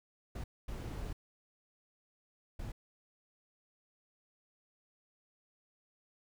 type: noise bursts at uneven times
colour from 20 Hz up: brown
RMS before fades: -41 dBFS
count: 3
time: 0.35-0.44 / 0.68-1.13 / 2.59-2.72 s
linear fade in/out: 5 ms
effects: none